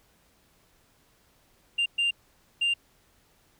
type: tone bursts at uneven times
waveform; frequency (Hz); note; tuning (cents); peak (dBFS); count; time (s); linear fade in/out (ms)
sine; 2791; F7; -2; -20; 3; 1.78-1.86 / 1.98-2.11 / 2.61-2.74; 10
effects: tanh soft clip ceiling -21 dBFS + pink hiss -64 dBFS RMS until 3.59 s